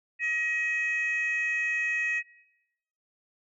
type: tone pair together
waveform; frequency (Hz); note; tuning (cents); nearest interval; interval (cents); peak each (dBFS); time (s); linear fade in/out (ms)
sine; 1900 / 2536; A#6 / D#7; +33 / +32; perfect fourth; 499; -27 / -28; 0.19-2.23; 50
effects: noise-tail reverb RT60 0.9 s tail -20 dB re dry + tanh soft clip ceiling -21 dBFS